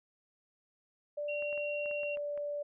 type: tone with pitch glide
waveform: sine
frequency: 587.3 to 583.2 Hz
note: D5 to D5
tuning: 0 to -12 cents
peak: -34 dBFS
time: 1.17-2.63 s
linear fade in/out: 10 ms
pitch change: -12 cents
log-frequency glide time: 1.96-2.12 s
type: tone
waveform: sine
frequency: 2750 Hz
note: F7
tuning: 27 cents flat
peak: -38 dBFS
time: 1.28-2.16 s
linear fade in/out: 10 ms
type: clicks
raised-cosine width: 0.5 ms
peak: -37 dBFS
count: 8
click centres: 1.424 / 1.528 / 1.577 / 1.859 / 1.912 / 2.033 / 2.172 / 2.376 s
effects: none